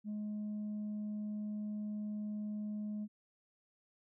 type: tone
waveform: sine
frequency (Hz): 210.2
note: G#3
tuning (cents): +21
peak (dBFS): -35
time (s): 0.04-3.08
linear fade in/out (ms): 50
effects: tanh soft clip ceiling -36 dBFS